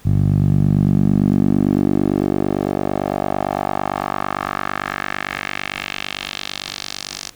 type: tone with band-pass filter sweep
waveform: 10% pulse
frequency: 48.88 Hz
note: G1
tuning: 4 cents flat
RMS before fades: -19 dBFS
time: 0.05-7.3 s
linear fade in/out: 10 ms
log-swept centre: 110 to 5700 Hz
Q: 1.9
effects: pink hiss -48 dBFS RMS until 7.35 s